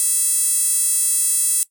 sawtooth tone with high-pass filter, 659.3 Hz, E5, in tune, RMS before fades -18 dBFS, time 0-1.63 s, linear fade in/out 0 ms, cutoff 9100 Hz, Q 4.8, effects noise-tail reverb RT60 0.1 s tail -18 dB re dry

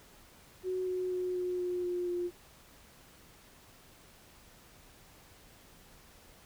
sine tone with pitch steps, 370 / 367 / 364.1 / 361.1 / 358.2 / 355.3 / 352.5 Hz, F#4 / F#4 / F#4 / F#4 / F4 / F4 / F4, 0 / -14 / -28 / -42 / +44 / +30 / +16 cents, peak -31 dBFS, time 0.63-2.31 s, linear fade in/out 50 ms, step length 240 ms, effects pink hiss -58 dBFS RMS until 6.45 s

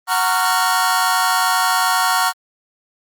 sawtooth chord, Gb major seventh, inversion none, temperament just, 740 / 925 / 1110 / 1387.5 Hz, Gb5 / Bb5 / Db6 / F6, 0 / -14 / +2 / -12 cents, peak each -16 dBFS, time 0.07-2.33 s, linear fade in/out 50 ms, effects Opus 32 kbps

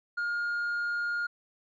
sine tone with tanh clipping, 1419 Hz, F6, 27 cents sharp, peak -29 dBFS, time 0.17-1.27 s, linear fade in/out 10 ms, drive 2 dB, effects none

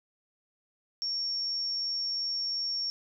sine tone with amplitude modulation, 5500 Hz, F8, 27 cents flat, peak -28 dBFS, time 1.02-2.9 s, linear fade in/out 0 ms, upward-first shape sine, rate 82.8 Hz, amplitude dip 25%, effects none

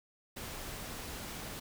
pink noise, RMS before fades -43 dBFS, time 0.36-1.6 s, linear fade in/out 10 ms, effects none

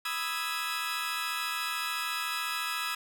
20% pulse chord, E major seventh, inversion second, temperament equal, 987.8 / 1244.5 / 1318.5 / 1661.2 Hz, B5 / D#6 / E6 / G#6, 0 / 0 / 0 / 0 cents, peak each -35 / -32 / -30 / -32 dBFS, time 0.05-2.95 s, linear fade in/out 5 ms, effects none

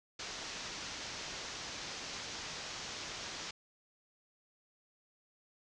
white low-pass noise, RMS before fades -44 dBFS, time 0.19-3.51 s, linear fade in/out 5 ms, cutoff 6500 Hz, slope 48 dB/octave, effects none

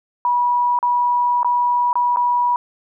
sine tone with dropouts, 972 Hz, B5, 28 cents flat, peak -14 dBFS, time 0.25-2.56 s, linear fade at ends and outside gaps 1 ms, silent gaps 0.789-0.828 / 1.431-1.446 / 1.93-1.955 / 2.161-2.17 s, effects none

